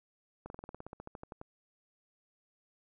slowing click train, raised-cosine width 1 ms, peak -30 dBFS, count 16, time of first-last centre 0.46-1.414 s, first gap 41 ms, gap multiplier 1.06, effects none

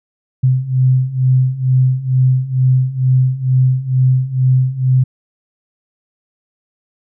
sine beating tone pair, 127.9 / 130.1 Hz, C3 / C3, -39 / -9 cents, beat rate 2.2 Hz, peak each -15 / -12 dBFS, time 0.43-5.04 s, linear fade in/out 10 ms, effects none

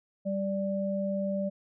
sine tone pair together, 196 / 586.7 Hz, G3 / D5, 0 / -2 cents, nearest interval octave + perfect fifth, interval 1898 cents, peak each -30 / -31 dBFS, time 0.25-1.5 s, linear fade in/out 20 ms, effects none

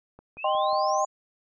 click train, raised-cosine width 1 ms, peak -33 dBFS, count 4, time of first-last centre 0.19-0.731 s, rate 5.55 Hz
sine exponential sweep, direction up, 2451 to 6990 Hz, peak -36 dBFS, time 0.37-1.06 s, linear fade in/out 20 ms
sine chord, C minor, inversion first, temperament equal with one note detuned, 617.6 / 784 / 1046.5 Hz, Eb5 / G5 / C6, -13 / 0 / 0 cents, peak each -26 dBFS, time 0.44-1.05 s, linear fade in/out 5 ms
effects none

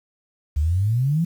sine exponential sweep, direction up, 70.1 to 174.61 Hz, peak -17 dBFS, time 0.56-1.25 s, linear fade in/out 10 ms, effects 8-bit

